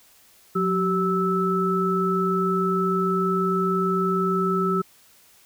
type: tone cluster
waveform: sine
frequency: 181 / 383.6 / 1310 Hz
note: F#3 / G4 / E6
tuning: -38 / -37 / -11 cents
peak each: -24 dBFS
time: 0.55-4.82 s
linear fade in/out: 10 ms
effects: white hiss -55 dBFS RMS until 5.45 s